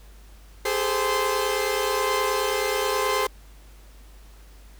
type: tone cluster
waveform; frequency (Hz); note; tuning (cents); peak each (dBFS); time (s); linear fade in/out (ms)
sawtooth; 401.5 / 430.9 / 519 / 1039; G4 / A4 / C5 / C6; +41 / -36 / -14 / -12; -24; 0.65-3.27; 5
effects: added 50 Hz sine -45 dBFS peak until 4.79 s + pink hiss -55 dBFS RMS until 4.79 s